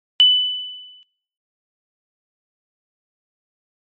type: tone with exponential decay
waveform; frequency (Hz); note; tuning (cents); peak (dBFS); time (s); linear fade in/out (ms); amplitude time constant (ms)
sine; 2993; F#7; +19; -6; 0.2-1.03; 0; 180
effects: noise-tail reverb RT60 0.8 s tail -26 dB re dry + MP3 32 kbps